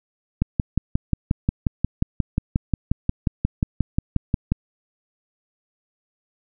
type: click train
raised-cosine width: 5 ms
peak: -6 dBFS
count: 24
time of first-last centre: 0.42-4.52 s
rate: 5.61 Hz
effects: none